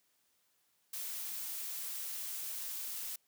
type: noise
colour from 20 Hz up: blue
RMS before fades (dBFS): -41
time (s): 0.93-3.16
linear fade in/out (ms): 5
effects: white hiss -75 dBFS RMS until 3.27 s + high-pass 80 Hz 12 dB/octave